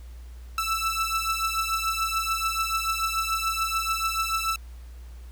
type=beating tone pair; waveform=sawtooth; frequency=1318.5 / 1325.4 Hz; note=E6 / E6; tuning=0 / +9 cents; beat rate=6.9 Hz; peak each=-24 dBFS; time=0.58-4.56 s; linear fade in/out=2 ms; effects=added 60 Hz sine -39 dBFS peak until 5.31 s + pink hiss -57 dBFS RMS until 5.31 s

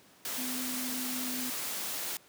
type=tone in noise; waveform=sine; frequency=252.8 Hz; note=B3; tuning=41 cents sharp; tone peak=-37 dBFS; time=0.38-1.5 s; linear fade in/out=2 ms; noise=white; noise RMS=-36 dBFS; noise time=0.25-2.17 s; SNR=-4 dB; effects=pink hiss -59 dBFS RMS until 2.28 s + high-pass 150 Hz 12 dB/octave

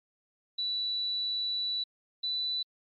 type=tone pair in turn; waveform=sine; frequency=3951 / 3978 Hz; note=B7 / B7; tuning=0 / +12 cents; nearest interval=unison; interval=12 cents; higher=second; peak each=-27 dBFS; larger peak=neither; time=0.58-1.84 / 2.23-2.63 s; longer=first; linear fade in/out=10 ms; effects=tanh soft clip ceiling -27 dBFS + MP3 32 kbps

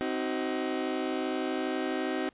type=chord; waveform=30% pulse; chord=C diminished; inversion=none; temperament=just; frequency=261.6 / 314 / 376.7 Hz; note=C4 / Eb4 / Gb4; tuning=0 / +16 / +31 cents; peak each=-31 dBFS; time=0.01-2.29 s; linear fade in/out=0 ms; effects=pink hiss -64 dBFS RMS until 2.33 s + resampled to 8000 Hz

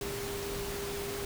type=tone in noise; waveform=sine; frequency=401.5 Hz; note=G4; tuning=41 cents sharp; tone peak=-37 dBFS; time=0.01-1.25 s; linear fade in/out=2 ms; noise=pink; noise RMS=-39 dBFS; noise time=0.01-1.25 s; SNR=-1 dB; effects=none

